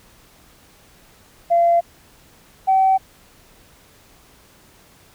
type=tone pair in turn; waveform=sine; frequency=685 / 765.1 Hz; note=F5 / G5; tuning=-34 / -42 cents; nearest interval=major second; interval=192 cents; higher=second; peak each=-11 dBFS; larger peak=neither; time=1.5-1.81 / 2.67-2.98 s; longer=neither; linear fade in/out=20 ms; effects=tanh soft clip ceiling -7 dBFS + pink hiss -51 dBFS RMS until 5.14 s